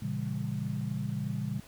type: chord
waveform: sine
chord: A# diminished seventh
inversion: none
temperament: just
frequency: 116.54 / 139.85 / 167.82 / 201.4 Hz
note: A#2 / C#3 / E3 / G3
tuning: 0 / +16 / +31 / +47 cents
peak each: -36 / -35 / -39 / -36 dBFS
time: 0.02-1.6 s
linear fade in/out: 5 ms
effects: pink hiss -54 dBFS RMS until 1.67 s